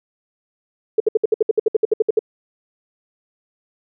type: tone bursts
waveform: sine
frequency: 435.8 Hz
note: A4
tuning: 17 cents flat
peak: -10 dBFS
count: 15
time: 0.98-2.192 s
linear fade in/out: 5 ms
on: 22 ms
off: 63 ms
effects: none